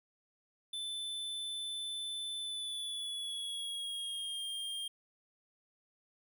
square tone with pitch glide, 3520 to 3209 Hz, A7 to G7, 0 to +40 cents, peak -38 dBFS, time 0.73-4.88 s, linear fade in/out 5 ms, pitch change -160 cents, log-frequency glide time 2.4-4.42 s, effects none

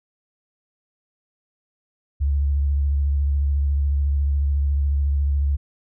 sine tone with vibrato, 70.7 Hz, C#2, 35 cents sharp, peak -17 dBFS, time 2.2-5.57 s, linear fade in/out 20 ms, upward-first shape triangle, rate 14 Hz, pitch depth 48 cents each way, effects none

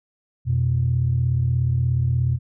sine tone pair together, 88 / 124.8 Hz, F2 / B2, +14 / +19 cents, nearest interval tritone, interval 605 cents, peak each -22 / -18 dBFS, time 0.45-2.39 s, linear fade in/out 50 ms, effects tanh soft clip ceiling -10 dBFS

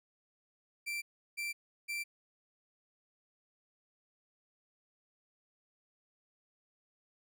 40% pulse tone bursts, 2349 Hz, D7, in tune, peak -35 dBFS, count 3, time 0.86-2.04 s, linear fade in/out 20 ms, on 160 ms, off 350 ms, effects none

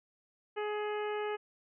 harmonic tone, 420 Hz, G#4, 19 cents sharp, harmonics 1 / 2 / 3 / 4 / 5 / 6 / 7, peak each -34 / -40 / -44 / -46 / -48 / -50 / -51 dBFS, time 0.56-1.37 s, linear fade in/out 20 ms, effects none

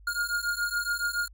square beating tone pair, 1418 / 1425.1 Hz, F6 / F6, +26 / +35 cents, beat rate 7.1 Hz, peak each -31 dBFS, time 0.07-1.28 s, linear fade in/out 5 ms, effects added 50 Hz sine -49 dBFS peak until 1.33 s

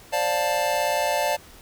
square chord, D minor seventh, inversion third, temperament just, 528.6 / 587.3 / 704.8 / 881 Hz, C5 / D5 / F5 / A5, +18 / 0 / +16 / +2 cents, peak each -32 / -26 / -28 / -27 dBFS, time 0.12-1.37 s, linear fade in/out 20 ms, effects pink hiss -48 dBFS RMS until 1.61 s

